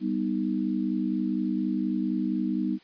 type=chord; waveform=sine; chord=G augmented; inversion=none; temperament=equal; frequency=196 / 246.9 / 311.1 Hz; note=G3 / B3 / D#4; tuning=0 / 0 / 0 cents; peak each=-29 / -29 / -29 dBFS; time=0-2.79 s; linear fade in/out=50 ms; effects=white hiss -57 dBFS RMS until 2.83 s + resampled to 11025 Hz